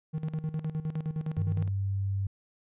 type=tone with tremolo; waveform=triangle; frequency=156.7 Hz; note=D#3; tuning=13 cents sharp; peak=-26 dBFS; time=0.13-1.69 s; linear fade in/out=20 ms; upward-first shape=square; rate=9.7 Hz; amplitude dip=75%
type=tone; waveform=sine; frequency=98 Hz; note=G2; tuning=in tune; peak=-27 dBFS; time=1.37-2.27 s; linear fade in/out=5 ms
effects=resampled to 8000 Hz